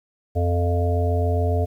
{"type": "harmonic tone", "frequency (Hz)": 87.31, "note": "F2", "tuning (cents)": 0, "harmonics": [1, 3, 5, 7, 8], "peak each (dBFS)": [-19, -31, -27, -29, -29], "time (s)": [0.35, 1.66], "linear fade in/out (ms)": 20, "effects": ["9-bit"]}